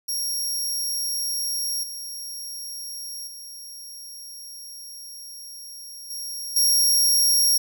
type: tone with level steps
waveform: 20% pulse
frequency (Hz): 5588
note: F8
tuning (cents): 0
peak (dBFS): -19 / -27 / -32 / -25 / -11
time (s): 0.08-7.58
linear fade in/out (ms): 10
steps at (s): 1.83 / 3.27 / 6.1 / 6.56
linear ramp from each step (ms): 5
effects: none